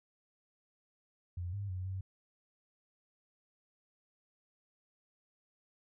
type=tone with pitch steps; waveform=sine; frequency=88.3 / 100.5 / 92 / 94.8 Hz; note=F2 / G2 / F#2 / F#2; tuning=+20 / +44 / -9 / +43 cents; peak=-36 dBFS; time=1.37-2.01 s; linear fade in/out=5 ms; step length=160 ms; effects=none